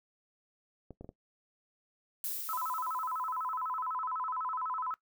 clicks, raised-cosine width 2 ms, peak -32 dBFS, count 4, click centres 0.907 / 1.01 / 1.045 / 1.091 s
violet noise with exponential decay, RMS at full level -35 dBFS, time 2.24-3.95 s, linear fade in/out 1 ms, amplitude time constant 370 ms
sine tone with vibrato, 1145 Hz, D6, 44 cents flat, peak -33 dBFS, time 2.49-4.94 s, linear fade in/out 0 ms, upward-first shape square, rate 12 Hz, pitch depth 220 cents each way
effects noise-tail reverb RT60 0.1 s tail -18 dB re dry

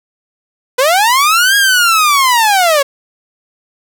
sawtooth linear two-way sweep, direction up then down, 483.7 to 1650 to 540 Hz, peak -4 dBFS, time 0.78-2.83 s, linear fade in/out 10 ms, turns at 1.56 s, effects none

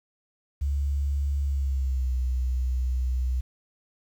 sine tone with pitch glide, 70.4 to 63.08 Hz, C#2 to B1, +27 to +37 cents, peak -23 dBFS, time 0.61-3.41 s, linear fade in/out 10 ms, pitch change -190 cents, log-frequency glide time 1.43-2.14 s, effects 9-bit

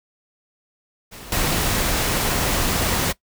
pink noise with level steps, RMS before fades -38 / -21 dBFS, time 1.11-3.13 s, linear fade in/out 20 ms, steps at 1.32 s, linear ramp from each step 2 ms, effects noise-tail reverb RT60 0.1 s tail -19 dB re dry

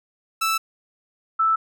sawtooth / sine tone pair in turn, 1318.5 / 1318.5 Hz, E6 / E6, 0 / 0 cents, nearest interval unison, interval 0 cents, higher neither, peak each -16 dBFS, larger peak neither, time 0.41-0.58 / 1.39-1.56 s, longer neither, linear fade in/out 10 ms, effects none

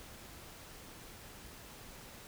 silence, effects pink hiss -52 dBFS RMS until 2.27 s

